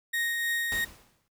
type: tone with tremolo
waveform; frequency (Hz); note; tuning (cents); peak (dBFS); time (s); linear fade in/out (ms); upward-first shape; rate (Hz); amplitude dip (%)
35% pulse; 1864.7; A#6; 0; -25; 0.13-0.85; 10; triangle; 3.2; 30
type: noise with exponential decay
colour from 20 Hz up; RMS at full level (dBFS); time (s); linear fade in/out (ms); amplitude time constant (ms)
pink; -37; 0.72-1.28; 0; 120
effects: noise-tail reverb RT60 0.1 s tail -19 dB re dry